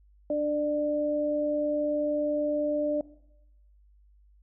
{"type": "tone pair together", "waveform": "sine", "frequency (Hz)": [295.6, 595], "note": ["D4", "D5"], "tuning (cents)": [11, 22], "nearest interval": "octave", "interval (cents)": 1211, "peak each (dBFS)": [-30, -26], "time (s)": [0.3, 3.01], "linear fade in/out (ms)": 2, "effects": ["noise-tail reverb RT60 0.8 s tail -18 dB re dry", "added 50 Hz sine -56 dBFS peak until 4.42 s"]}